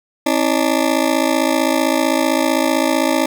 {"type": "ring-modulated tone", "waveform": "20% pulse", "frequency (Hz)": 293.7, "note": "D4", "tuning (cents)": 0, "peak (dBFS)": -6, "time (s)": [0.26, 3.26], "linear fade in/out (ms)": 5, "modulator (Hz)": 27.8, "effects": []}